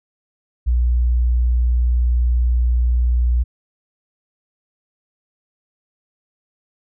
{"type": "tone", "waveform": "sine", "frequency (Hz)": 60.4, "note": "B1", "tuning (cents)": -38, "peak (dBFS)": -13, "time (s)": [0.66, 3.44], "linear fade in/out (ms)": 20, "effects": []}